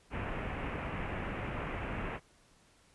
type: low-pass noise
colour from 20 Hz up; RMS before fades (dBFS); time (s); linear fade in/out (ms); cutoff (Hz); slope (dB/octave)
pink; -38; 0.1-2.2; 50; 2700; 48
effects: pink hiss -65 dBFS RMS until 2.94 s + resampled to 24000 Hz